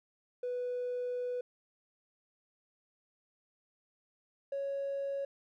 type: tone pair in turn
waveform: triangle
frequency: 493.9 / 554.4 Hz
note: B4 / C#5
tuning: 0 / 0 cents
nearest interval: major second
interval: 200 cents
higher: second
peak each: -30 / -30 dBFS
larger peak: neither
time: 0.43-1.41 / 4.52-5.25 s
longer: first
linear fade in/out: 5 ms
effects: tanh soft clip ceiling -30 dBFS